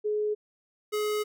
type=tone pair in turn; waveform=sine / square; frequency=422.2 / 422.2 Hz; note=G#4 / G#4; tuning=+29 / +29 cents; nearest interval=unison; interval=0 cents; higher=neither; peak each=-25 / -27 dBFS; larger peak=first; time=0.04-0.35 / 0.92-1.24 s; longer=second; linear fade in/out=20 ms; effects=none